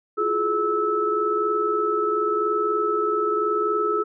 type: tone cluster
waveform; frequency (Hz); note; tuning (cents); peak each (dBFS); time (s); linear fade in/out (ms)
sine; 338.5 / 359.4 / 422.5 / 1306; E4 / F4 / G#4 / E6; +46 / +50 / +30 / -17; -31 / -30 / -23 / -23; 0.17-4.04; 20
effects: none